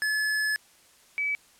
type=tone pair in turn; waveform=square / sine; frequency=1717 / 2292 Hz; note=A6 / D7; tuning=-43 / -43 cents; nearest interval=perfect fourth; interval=500 cents; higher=second; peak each=-25 dBFS; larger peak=neither; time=0.02-0.56 / 1.18-1.35 s; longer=first; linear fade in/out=0 ms; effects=white hiss -58 dBFS RMS until 1.59 s + low-pass 11000 Hz 12 dB/octave